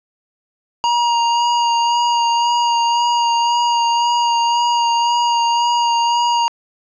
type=tone with vibrato; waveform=square; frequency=945 Hz; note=A#5; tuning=23 cents sharp; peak=-14 dBFS; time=0.84-6.48 s; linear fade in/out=0 ms; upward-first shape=sine; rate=1.9 Hz; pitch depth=16 cents each way; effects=resampled to 16000 Hz + 9-bit